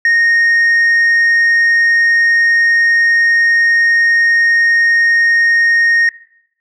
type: tone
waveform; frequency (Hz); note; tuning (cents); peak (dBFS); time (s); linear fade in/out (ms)
sine; 1855; A#6; -9; -5; 0.05-6.09; 2
effects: noise-tail reverb RT60 0.7 s tail -20 dB re dry + tanh soft clip ceiling -7 dBFS